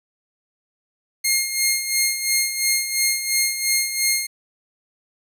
10% pulse tone with tremolo, 2135 Hz, C7, 34 cents sharp, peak -7 dBFS, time 1.24-4.27 s, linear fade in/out 10 ms, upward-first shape sine, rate 2.9 Hz, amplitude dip 65%, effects none

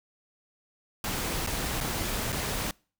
pink noise with dropouts, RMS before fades -31 dBFS, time 1.04-2.71 s, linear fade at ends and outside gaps 2 ms, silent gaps 1.465-1.472 / 1.805-1.809 / 2.322-2.326 s, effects noise-tail reverb RT60 0.4 s tail -26 dB re dry

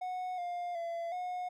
triangle tone with pitch steps, 734 / 705 / 677 / 724 Hz, F#5 / F5 / E5 / F#5, -14 / +16 / +46 / -38 cents, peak -33 dBFS, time 0.01-1.49 s, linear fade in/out 10 ms, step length 370 ms, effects none

